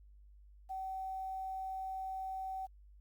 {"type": "tone with quantisation", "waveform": "sine", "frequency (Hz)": 762, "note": "G5", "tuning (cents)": -49, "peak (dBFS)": -38, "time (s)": [0.69, 2.67], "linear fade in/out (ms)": 20, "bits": 11, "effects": ["added 50 Hz sine -56 dBFS peak until 3 s", "Opus 48 kbps"]}